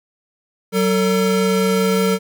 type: tone pair together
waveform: square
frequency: 189.03 / 449.6 Hz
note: F#3 / A4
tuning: +37 / +37 cents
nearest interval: octave + minor third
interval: 1500 cents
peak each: -18 dBFS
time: 0.72-2.19 s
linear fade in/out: 50 ms
effects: none